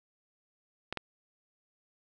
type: clicks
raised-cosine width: 0.3 ms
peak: -18 dBFS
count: 2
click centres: 0.926 / 0.973 s
effects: none